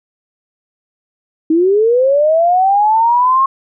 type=linear sweep; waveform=sine; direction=up; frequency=310 to 1086 Hz; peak=-8 dBFS; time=1.5-3.46 s; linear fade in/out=5 ms; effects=none